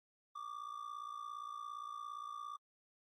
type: ring-modulated tone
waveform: triangle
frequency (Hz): 1174.7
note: D6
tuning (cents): 0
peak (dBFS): -39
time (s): 0.35-2.57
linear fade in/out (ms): 10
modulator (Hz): 28.7
effects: AAC 64 kbps